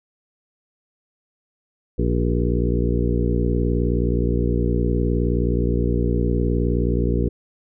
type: harmonic tone with a mistuned harmonic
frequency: 59.3 Hz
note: A#1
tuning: 30 cents sharp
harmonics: 1 / 2 / 3 / 4 / 5 / 6 / 7 / 8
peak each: -21 / -24 / -26 / -27 / -28 / -29 / -29 / -30 dBFS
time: 1.98-7.29 s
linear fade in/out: 10 ms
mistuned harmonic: 6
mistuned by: +52 cents
effects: none